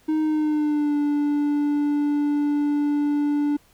triangle tone with pitch glide, 311.1 to 291.9 Hz, D#4 to D4, 0 to -10 cents, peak -17 dBFS, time 0.08-3.57 s, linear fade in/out 10 ms, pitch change -110 cents, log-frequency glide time 0.21-0.96 s, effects pink hiss -58 dBFS RMS until 3.73 s

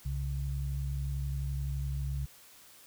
sine tone pair together, 65.41 / 136.97 Hz, C2 / C#3, 0 / -20 cents, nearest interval octave + minor second, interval 1280 cents, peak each -33 / -35 dBFS, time 0.05-2.26 s, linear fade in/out 10 ms, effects white hiss -56 dBFS RMS until 2.86 s

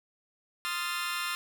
20% pulse chord, F dominant seventh, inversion second, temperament equal with one note detuned, 1046.5 / 1244.5 / 1385.7 / 1760 Hz, C6 / Eb6 / F6 / A6, 0 / 0 / -14 / 0 cents, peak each -33 / -32 / -30 / -33 dBFS, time 0.65-1.35 s, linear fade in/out 0 ms, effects none

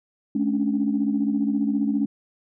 sine tone cluster, 213.7 / 277.9 / 292.8 Hz, G#3 / C#4 / D4, +50 / +4 / -5 cents, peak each -23 / -23 / -27 dBFS, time 0.35-2.06 s, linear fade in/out 5 ms, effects tanh soft clip ceiling -11 dBFS

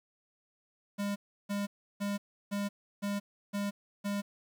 square tone bursts, 202.3 Hz, G#3, 45 cents flat, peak -32 dBFS, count 7, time 0.98-4.22 s, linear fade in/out 20 ms, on 180 ms, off 330 ms, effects 10-bit

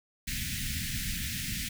pink band-stop noise, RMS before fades -34 dBFS, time 0.27-1.69 s, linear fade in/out 10 ms, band 250 to 1700 Hz, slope 48 dB/octave, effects none

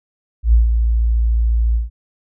sine tone with ADSR envelope, 57 Hz, A#1, 38 cents flat, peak -6 dBFS, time 0.43-1.9 s, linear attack 100 ms, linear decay 140 ms, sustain -6 dB, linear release 150 ms, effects none

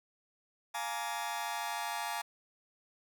sawtooth chord, Bb dominant seventh, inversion second, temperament just, 699.2 / 839.1 / 932.3 / 1165.4 Hz, F5 / Ab5 / Bb5 / D6, +2 / +18 / 0 / -14 cents, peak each -38 / -35 / -36 / -40 dBFS, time 0.74-2.22 s, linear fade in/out 10 ms, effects none

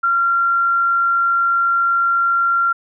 sine tone, 1377 Hz, F6, 25 cents flat, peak -13 dBFS, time 0.03-2.73 s, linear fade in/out 10 ms, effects none

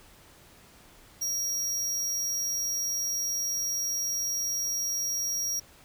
45% pulse tone, 5660 Hz, F8, 22 cents sharp, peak -28 dBFS, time 1.21-5.6 s, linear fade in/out 10 ms, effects pink hiss -55 dBFS RMS until 5.84 s

